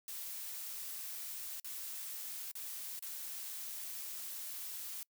blue noise with dropouts, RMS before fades -44 dBFS, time 0.08-5.03 s, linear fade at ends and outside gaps 1 ms, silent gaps 1.599-1.645 / 2.515-2.553 / 2.992-3.024 s, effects noise-tail reverb RT60 0.1 s tail -26 dB re dry

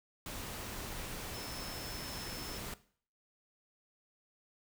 sine tone in noise, 5274 Hz, E8, in tune, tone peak -48 dBFS, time 1.34-2.58 s, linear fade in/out 2 ms, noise pink, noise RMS -43 dBFS, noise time 0.26-2.74 s, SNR -8 dB, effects noise-tail reverb RT60 0.5 s tail -17 dB re dry

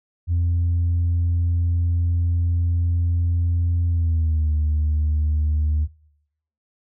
sine tone with pitch glide, 85.9 to 76.09 Hz, F2 to D#2, -28 to -38 cents, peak -15 dBFS, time 0.27-5.88 s, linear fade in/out 50 ms, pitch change -210 cents, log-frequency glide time 3.88-4.52 s, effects noise-tail reverb RT60 0.8 s tail -24 dB re dry + tanh soft clip ceiling -15 dBFS

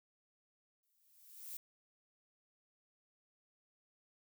violet noise with exponential growth, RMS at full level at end -44 dBFS, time 0.83-1.57 s, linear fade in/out 2 ms, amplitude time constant 160 ms, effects none

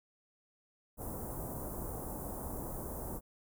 pink band-stop noise, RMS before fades -41 dBFS, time 0.97-3.21 s, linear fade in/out 50 ms, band 1000 to 9800 Hz, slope 24 dB/octave, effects none

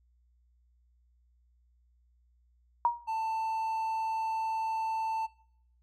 sine tone with exponential decay, 948 Hz, A#5, 29 cents sharp, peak -19 dBFS, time 2.85-3.08 s, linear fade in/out 1 ms, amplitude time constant 48 ms
triangle tone, 889 Hz, A5, 18 cents sharp, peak -28 dBFS, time 3.07-5.27 s, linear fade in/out 20 ms
effects noise-tail reverb RT60 0.7 s tail -21 dB re dry + added 60 Hz sine -64 dBFS peak until 5.82 s

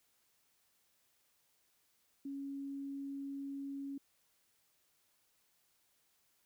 sine tone, 277.2 Hz, C#4, in tune, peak -40 dBFS, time 2.25-3.98 s, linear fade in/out 5 ms, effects white hiss -75 dBFS RMS until 6.45 s

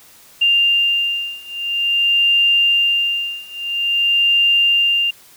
sine beating tone pair, 2794 / 2794.49 Hz, F7 / F7, 0 / 0 cents, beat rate 0.49 Hz, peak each -17 / -16 dBFS, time 0.41-5.11 s, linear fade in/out 10 ms, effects white hiss -46 dBFS RMS until 5.36 s

